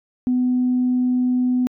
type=tone; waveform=sine; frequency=250.5 Hz; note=B3; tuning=25 cents sharp; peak=-15 dBFS; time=0.27-1.67 s; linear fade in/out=0 ms; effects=tanh soft clip ceiling -11 dBFS